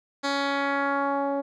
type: tone with low-pass filter sweep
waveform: 10% pulse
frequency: 279.5 Hz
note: C#4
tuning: 14 cents sharp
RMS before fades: -26 dBFS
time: 0.23-1.42 s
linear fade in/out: 20 ms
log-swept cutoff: 5500 to 570 Hz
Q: 1.5
effects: none